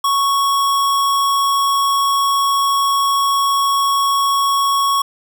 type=tone; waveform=square; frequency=1108.7 Hz; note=C#6; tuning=in tune; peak=-14 dBFS; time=0.04-5.02 s; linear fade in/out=5 ms; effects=none